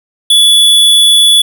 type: tone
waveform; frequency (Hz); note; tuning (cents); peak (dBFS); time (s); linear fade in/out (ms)
square; 3432; A7; -44; -4; 0.3-1.42; 5
effects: none